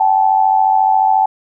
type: tone pair together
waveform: sine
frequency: 769 / 863.2 Hz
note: G5 / A5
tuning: -33 / -33 cents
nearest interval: major second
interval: 200 cents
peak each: -12 dBFS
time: 0-1.26 s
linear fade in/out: 5 ms
effects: none